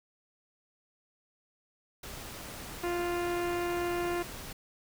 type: noise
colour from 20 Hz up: pink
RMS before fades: -43 dBFS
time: 2.03-4.53 s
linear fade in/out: 5 ms
type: harmonic tone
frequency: 349.2 Hz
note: F4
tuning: in tune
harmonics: 1 / 2 / 3 / 4 / 5 / 6 / 7 / 8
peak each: -31 / -37 / -41 / -43 / -45 / -47 / -48 / -49 dBFS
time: 2.83-4.23 s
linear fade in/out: 10 ms
effects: none